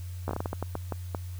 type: slowing click train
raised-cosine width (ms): 1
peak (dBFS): -17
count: 12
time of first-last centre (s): 0.28-1.148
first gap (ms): 13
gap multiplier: 1.33
effects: added 90 Hz sine -35 dBFS peak until 1.39 s + white hiss -54 dBFS RMS until 1.39 s